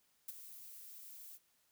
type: noise with ADSR envelope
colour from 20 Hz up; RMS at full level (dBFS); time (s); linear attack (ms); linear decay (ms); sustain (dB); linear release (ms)
violet; -42; 0.28-1.39; 8; 25; -11; 43
effects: white hiss -75 dBFS RMS until 1.71 s